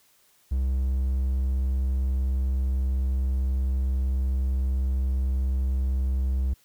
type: tone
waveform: triangle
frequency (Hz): 65.4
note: C2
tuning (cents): 0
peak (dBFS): -20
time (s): 0.51-6.54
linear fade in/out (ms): 10
effects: white hiss -62 dBFS RMS until 6.64 s